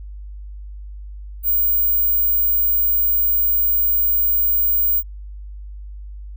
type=tone; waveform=sine; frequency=15380 Hz; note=B9; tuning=47 cents flat; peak=-14 dBFS; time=1.43-5.03 s; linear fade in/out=50 ms; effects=added 50 Hz sine -31 dBFS peak until 6.36 s